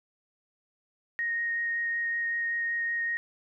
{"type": "tone with vibrato", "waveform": "sine", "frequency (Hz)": 1864.7, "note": "A#6", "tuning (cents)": 0, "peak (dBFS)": -27, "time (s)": [1.19, 3.17], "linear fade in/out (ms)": 0, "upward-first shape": "sine", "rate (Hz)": 5.3, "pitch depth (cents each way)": 8, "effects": []}